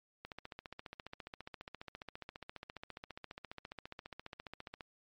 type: click train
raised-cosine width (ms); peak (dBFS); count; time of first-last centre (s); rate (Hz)
0.3; -29; 68; 0.25-4.808; 14.7
effects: MP3 48 kbps